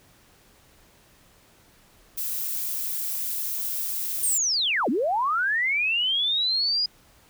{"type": "noise", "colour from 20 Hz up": "violet", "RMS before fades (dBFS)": -29, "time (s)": [2.17, 4.38], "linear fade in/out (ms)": 10}
{"type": "linear two-way sweep", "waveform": "sine", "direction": "down then up", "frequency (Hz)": [9100, 207.7, 4953], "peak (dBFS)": -21, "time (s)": [4.23, 6.86], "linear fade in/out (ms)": 5, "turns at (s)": 4.89}
{"effects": ["pink hiss -57 dBFS RMS until 7.29 s"]}